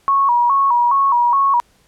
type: tone with vibrato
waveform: sine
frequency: 1028 Hz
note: C6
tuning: 31 cents flat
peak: -11 dBFS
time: 0.08-1.6 s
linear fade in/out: 0 ms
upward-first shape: square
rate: 2.4 Hz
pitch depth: 120 cents each way
effects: pink hiss -56 dBFS RMS until 1.87 s + low-pass 12000 Hz 12 dB/octave